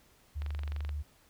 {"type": "tone with vibrato", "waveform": "sine", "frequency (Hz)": 73.42, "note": "D2", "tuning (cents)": 0, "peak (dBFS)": -33, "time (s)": [0.35, 1.03], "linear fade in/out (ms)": 20, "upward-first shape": "triangle", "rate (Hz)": 15, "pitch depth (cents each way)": 22}
{"type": "click train", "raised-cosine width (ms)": 0.3, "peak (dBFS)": -29, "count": 12, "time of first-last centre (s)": [0.42, 0.892], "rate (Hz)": 23.3}
{"effects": ["pink hiss -64 dBFS RMS until 1.29 s"]}